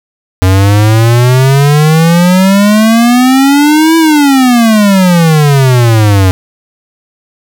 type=exponential two-way sweep; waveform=square; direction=up then down; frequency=91.7 to 330.3 to 91.7 Hz; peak=-4 dBFS; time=0.42-6.31 s; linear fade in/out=0 ms; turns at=3.97 s; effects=none